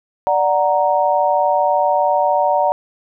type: chord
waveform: sine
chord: D augmented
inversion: none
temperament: equal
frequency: 587.3 / 740 / 932.3 Hz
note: D5 / F#5 / A#5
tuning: 0 / 0 / 0 cents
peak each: -17 dBFS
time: 0.27-2.72 s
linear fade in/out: 0 ms
effects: none